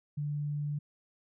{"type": "tone", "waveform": "sine", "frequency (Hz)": 146.83, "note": "D3", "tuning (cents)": 0, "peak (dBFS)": -31, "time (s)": [0.17, 0.79], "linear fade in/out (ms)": 10, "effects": []}